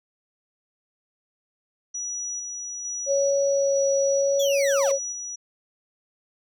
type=tone with tremolo; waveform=sine; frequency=5850 Hz; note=F#8; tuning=21 cents flat; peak=-28 dBFS; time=1.94-5.36 s; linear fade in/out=10 ms; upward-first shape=square; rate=1.1 Hz; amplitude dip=30%
type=tone with vibrato; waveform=sine; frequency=554.4 Hz; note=C#5; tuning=in tune; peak=-19 dBFS; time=3.06-4.99 s; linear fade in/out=50 ms; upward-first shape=sine; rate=0.87 Hz; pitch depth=9 cents each way
type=linear sweep; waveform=35% pulse; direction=down; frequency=3520 to 448 Hz; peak=-26 dBFS; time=4.39-4.92 s; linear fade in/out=10 ms
effects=none